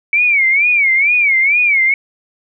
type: tone with vibrato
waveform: sine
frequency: 2267 Hz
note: C#7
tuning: 38 cents sharp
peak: -9 dBFS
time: 0.13-1.94 s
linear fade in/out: 2 ms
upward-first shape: sine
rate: 2.2 Hz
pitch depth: 150 cents each way
effects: none